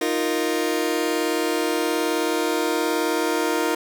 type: chord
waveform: sawtooth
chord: Eb suspended second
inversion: none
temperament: just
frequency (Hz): 311.1 / 350 / 466.7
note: Eb4 / F4 / Bb4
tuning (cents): 0 / +4 / +2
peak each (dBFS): -21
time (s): 0.01-3.75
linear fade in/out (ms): 5
effects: none